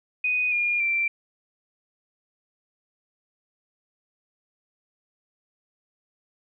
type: tone with pitch steps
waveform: sine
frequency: 2489 / 2420 / 2352 Hz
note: D#7 / D#7 / D7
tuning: 0 / -49 / +2 cents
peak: -21 dBFS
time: 0.24-1.08 s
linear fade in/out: 5 ms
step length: 280 ms
effects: none